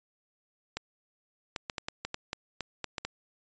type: clicks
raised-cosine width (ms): 0.2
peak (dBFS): -16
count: 12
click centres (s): 0.77 / 1.562 / 1.698 / 1.782 / 1.885 / 2.05 / 2.144 / 2.331 / 2.607 / 2.843 / 2.982 / 3.05
effects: resampled to 16000 Hz